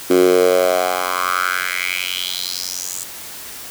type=tone with high-pass filter sweep; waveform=10% pulse; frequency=90.8 Hz; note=F#2; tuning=32 cents flat; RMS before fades=-18 dBFS; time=0.1-3.04 s; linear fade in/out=5 ms; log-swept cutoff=320 to 7800 Hz; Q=4.3; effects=white hiss -33 dBFS RMS until 3.7 s